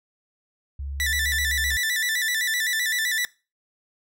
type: tone with pitch glide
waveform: sine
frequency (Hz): 69.6 to 67.81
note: C#2 to C#2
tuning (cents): +8 to -38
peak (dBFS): -29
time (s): 0.79-1.77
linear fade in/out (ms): 5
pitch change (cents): -46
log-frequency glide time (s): 1.43-1.64
type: tone with vibrato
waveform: sawtooth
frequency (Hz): 1864.7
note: A#6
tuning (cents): 0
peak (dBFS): -19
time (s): 1-3.25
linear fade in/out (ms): 0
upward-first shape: square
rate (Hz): 7.8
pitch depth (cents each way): 88
type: clicks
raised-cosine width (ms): 0.3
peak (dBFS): -26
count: 2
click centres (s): 1.335 / 1.717
effects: noise-tail reverb RT60 0.3 s tail -20 dB re dry